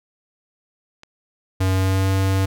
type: click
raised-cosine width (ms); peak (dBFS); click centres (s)
0.2; -24; 1.034
type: tone with pitch glide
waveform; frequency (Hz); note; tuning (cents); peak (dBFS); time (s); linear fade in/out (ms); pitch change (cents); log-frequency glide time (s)
square; 94.4 to 96.11; F#2 to G2; +35 to -34; -17; 1.6-2.46; 10; +31; 1.73-2.1
effects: none